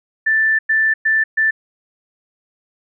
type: tone bursts at uneven times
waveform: sine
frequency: 1766 Hz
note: A6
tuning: 6 cents sharp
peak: -12 dBFS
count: 4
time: 0.26-0.59 / 0.69-0.94 / 1.05-1.24 / 1.37-1.51 s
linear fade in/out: 10 ms
effects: none